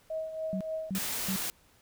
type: tone with tremolo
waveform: sine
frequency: 636 Hz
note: D#5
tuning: 38 cents sharp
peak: -30 dBFS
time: 0.1-0.9 s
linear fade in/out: 5 ms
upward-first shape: triangle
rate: 3.5 Hz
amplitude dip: 65%
type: tone bursts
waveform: sine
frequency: 190.2 Hz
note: F#3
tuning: 48 cents sharp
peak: -30 dBFS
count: 3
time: 0.53-1.361 s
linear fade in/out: 0 ms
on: 77 ms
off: 300 ms
type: noise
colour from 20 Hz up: white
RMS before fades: -34 dBFS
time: 0.95-1.5 s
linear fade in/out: 0 ms
effects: pink hiss -63 dBFS RMS until 1.81 s